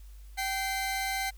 sawtooth tone pair together, 775 / 2072 Hz, G5 / C7, -20 / -17 cents, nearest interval octave + perfect fourth, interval 1703 cents, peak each -28 / -30 dBFS, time 0.37-1.31 s, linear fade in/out 20 ms, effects added 50 Hz sine -45 dBFS peak until 1.37 s + white hiss -63 dBFS RMS until 1.37 s

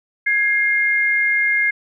sine tone pair together, 1661.2 / 2122 Hz, G#6 / C7, 0 / +24 cents, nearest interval major third, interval 424 cents, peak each -19 / -16 dBFS, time 0.26-1.71 s, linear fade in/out 10 ms, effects none

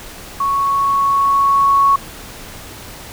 sine tone with level ramp, 1108.7 Hz, C#6, in tune, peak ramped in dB -14 to -8 dBFS, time 0.4-1.96 s, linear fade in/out 5 ms, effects pink hiss -34 dBFS RMS until 3.12 s

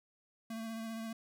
square tone with vibrato, 225 Hz, A3, 39 cents sharp, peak -40 dBFS, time 0.5-1.13 s, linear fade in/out 5 ms, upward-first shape sine, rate 15 Hz, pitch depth 20 cents each way, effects none

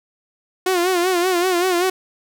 sawtooth tone with vibrato, 360 Hz, F#4, 47 cents flat, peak -12 dBFS, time 0.66-1.9 s, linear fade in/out 5 ms, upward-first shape sine, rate 5.2 Hz, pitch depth 83 cents each way, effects none

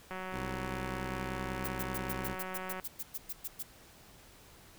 click train, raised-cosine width 0.5 ms, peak -26 dBFS, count 501, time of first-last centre 0.11-2.798 s, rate 186 Hz
10% pulse tone, 65.41 Hz, C2, in tune, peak -30 dBFS, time 0.31-2.37 s, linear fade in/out 50 ms
violet noise bursts, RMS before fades -38 dBFS, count 14, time 1.64-3.63 s, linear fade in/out 10 ms, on 40 ms, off 110 ms
effects pink hiss -57 dBFS RMS until 4.78 s

